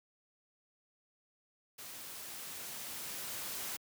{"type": "noise with level ramp", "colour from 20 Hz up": "white", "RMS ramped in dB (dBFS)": [-48, -40], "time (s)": [1.78, 3.77], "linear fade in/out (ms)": 10, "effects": ["high-pass 80 Hz 12 dB/octave"]}